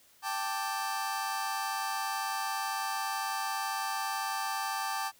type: chord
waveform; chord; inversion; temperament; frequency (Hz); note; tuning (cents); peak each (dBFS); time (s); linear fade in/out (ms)
sawtooth; G suspended second; none; just; 784 / 882 / 1176; G5 / A5 / D6; 0 / +4 / +2; -32; 0.22-5.12; 50
effects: white hiss -62 dBFS RMS until 5.19 s